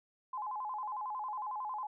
sine tone with vibrato, 932.3 Hz, A#5, in tune, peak -36 dBFS, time 0.33-1.87 s, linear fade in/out 5 ms, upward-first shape square, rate 11 Hz, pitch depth 170 cents each way, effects none

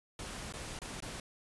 pink noise with dropouts, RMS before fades -43 dBFS, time 0.19-1.2 s, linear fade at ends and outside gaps 2 ms, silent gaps 0.525-0.537 / 0.79-0.817 / 1.004-1.023 s, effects resampled to 24000 Hz

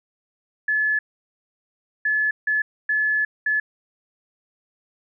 sine tone bursts at uneven times, 1719 Hz, A6, 41 cents flat, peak -18 dBFS, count 5, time 0.68-0.99 / 2.05-2.31 / 2.47-2.62 / 2.89-3.25 / 3.46-3.6 s, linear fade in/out 5 ms, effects none

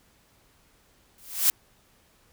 blue noise with exponential growth, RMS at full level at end -17 dBFS, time 1.18-1.5 s, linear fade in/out 1 ms, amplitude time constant 69 ms, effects pink hiss -62 dBFS RMS until 2.32 s

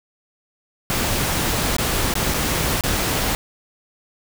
pink noise with dropouts, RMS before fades -21 dBFS, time 0.9-3.35 s, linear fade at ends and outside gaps 0 ms, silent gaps 1.766-1.784 / 2.139-2.154 / 2.339-2.343 / 2.809-2.837 s, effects none

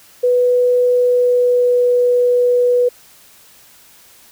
sine tone with pitch glide, 493.9 to 490.8 Hz, B4 to B4, 0 to -11 cents, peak -10 dBFS, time 0.23-2.89 s, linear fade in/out 10 ms, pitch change -11 cents, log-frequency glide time 0.87-1.89 s, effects white hiss -46 dBFS RMS until 4.31 s

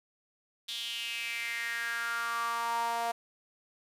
sawtooth tone with high-pass filter sweep, 233.1 Hz, A#3, in tune, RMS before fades -34 dBFS, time 0.68-3.12 s, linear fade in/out 10 ms, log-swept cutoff 3500 to 750 Hz, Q 5.7, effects resampled to 32000 Hz + 9-bit

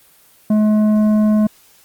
sine tone with tanh clipping, 213.2 Hz, G#3, 46 cents sharp, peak -12 dBFS, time 0.5-1.47 s, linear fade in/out 5 ms, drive 9 dB, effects white hiss -50 dBFS RMS until 1.84 s + Opus 24 kbps

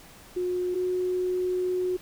sine tone pair in turn, 360.7 / 364.9 Hz, F#4 / F#4, -44 / -24 cents, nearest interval unison, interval 20 cents, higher second, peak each -25 / -24 dBFS, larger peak second, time 0.36-0.75 / 0.75-1.97 s, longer second, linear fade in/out 10 ms, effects pink hiss -50 dBFS RMS until 2.01 s

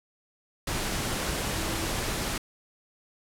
sine tone in noise, 328.3 Hz, E4, 7 cents flat, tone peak -37 dBFS, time 1.56-1.87 s, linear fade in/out 5 ms, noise pink, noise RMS -30 dBFS, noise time 0.67-2.38 s, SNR -10 dB, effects low-pass 12000 Hz 12 dB/octave

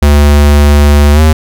square tone with pitch glide, 72.8 to 78.03 Hz, D2 to D#2, -15 to +6 cents, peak -3 dBFS, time 0.02-1.33 s, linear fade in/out 5 ms, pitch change +121 cents, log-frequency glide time 1.13-1.21 s, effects none

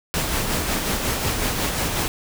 pink noise with tremolo, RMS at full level -22 dBFS, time 0.14-2.08 s, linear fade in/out 0 ms, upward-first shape sine, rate 5.5 Hz, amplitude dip 35%, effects none

